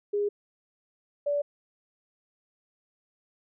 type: tone pair in turn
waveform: sine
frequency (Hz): 410.2 / 578.1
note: G#4 / D5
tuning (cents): -21 / -27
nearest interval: tritone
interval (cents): 594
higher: second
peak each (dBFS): -24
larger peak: neither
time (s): 0.13-0.29 / 1.26-1.42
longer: neither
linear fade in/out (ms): 10
effects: none